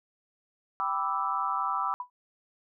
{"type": "chord", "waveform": "sine", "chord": "E minor seventh", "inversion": "first", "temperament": "equal", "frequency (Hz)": [784, 987.8, 1174.7, 1318.5], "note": ["G5", "B5", "D6", "E6"], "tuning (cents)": [0, 0, 0, 0], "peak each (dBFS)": [-35, -32, -31, -32], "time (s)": [0.8, 1.94], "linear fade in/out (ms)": 0}
{"type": "tone with exponential decay", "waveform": "sine", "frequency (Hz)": 987.8, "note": "B5", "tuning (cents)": 0, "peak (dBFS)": -28, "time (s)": [2, 2.1], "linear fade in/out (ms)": 2, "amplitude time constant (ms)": 20}
{"effects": []}